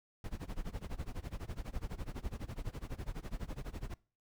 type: noise with tremolo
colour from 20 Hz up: brown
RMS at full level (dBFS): -38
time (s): 0.24-3.94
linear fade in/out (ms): 2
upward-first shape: sine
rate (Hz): 12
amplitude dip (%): 95
effects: noise-tail reverb RT60 0.4 s tail -23 dB re dry